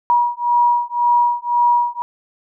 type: beating tone pair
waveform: sine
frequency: 959 / 960.9 Hz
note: A#5 / B5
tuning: +49 / -48 cents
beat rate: 1.9 Hz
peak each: -16 dBFS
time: 0.1-2.02 s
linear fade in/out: 0 ms
effects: none